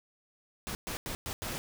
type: noise bursts at uneven times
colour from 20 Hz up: pink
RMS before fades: -37 dBFS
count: 5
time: 0.67-0.75 / 0.87-0.97 / 1.06-1.15 / 1.26-1.33 / 1.42-1.58 s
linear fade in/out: 0 ms
effects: none